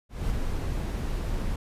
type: noise with ADSR envelope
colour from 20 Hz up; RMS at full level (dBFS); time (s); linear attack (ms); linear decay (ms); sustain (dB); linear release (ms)
brown; -26; 0.09-1.56; 210; 10; -3; 5
effects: resampled to 32000 Hz